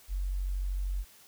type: tone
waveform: sine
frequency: 46.57 Hz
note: F#1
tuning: 12 cents sharp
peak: -29 dBFS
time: 0.08-1.05 s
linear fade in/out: 50 ms
effects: white hiss -57 dBFS RMS until 1.27 s